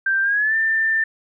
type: tone with pitch glide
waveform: sine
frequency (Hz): 1573 to 1786.1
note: G6 to A6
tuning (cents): +6 to +25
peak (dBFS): -16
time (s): 0.06-1.04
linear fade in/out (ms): 5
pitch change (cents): +219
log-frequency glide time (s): 0.22-0.55
effects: none